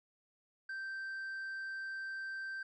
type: tone with tanh clipping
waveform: sine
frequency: 1563 Hz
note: G6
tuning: 6 cents flat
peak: -40 dBFS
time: 0.69-2.63 s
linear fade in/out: 5 ms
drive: 3 dB
effects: none